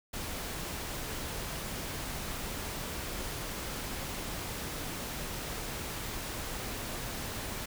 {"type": "noise", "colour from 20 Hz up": "pink", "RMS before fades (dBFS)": -38, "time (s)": [0.13, 7.66], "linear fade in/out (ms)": 10, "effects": []}